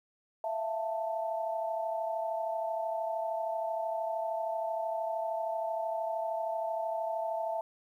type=tone cluster; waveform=sine; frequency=660 / 693 / 885 Hz; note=E5 / F5 / A5; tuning=+2 / -14 / +10 cents; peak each=-33 / -40 / -36 dBFS; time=0.44-7.61 s; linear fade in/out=2 ms; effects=11-bit